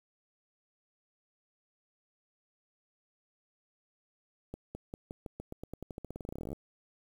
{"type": "accelerating click train", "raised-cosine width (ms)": 2, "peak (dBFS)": -27, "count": 29, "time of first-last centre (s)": [4.54, 6.53], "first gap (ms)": 210, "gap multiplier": 0.9, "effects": ["9-bit"]}